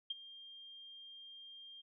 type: tone with ADSR envelope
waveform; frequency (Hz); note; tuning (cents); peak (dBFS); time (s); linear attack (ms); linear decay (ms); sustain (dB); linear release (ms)
sine; 3200; G7; +35; -34; 0.1-1.82; 7; 23; -17; 18
effects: none